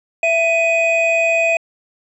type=tone pair together; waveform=triangle; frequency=664.8 / 2500 Hz; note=E5 / D#7; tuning=+15 / +8 cents; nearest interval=octave + major seventh; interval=2293 cents; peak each=-14 dBFS; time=0.23-1.57 s; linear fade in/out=2 ms; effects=resampled to 22050 Hz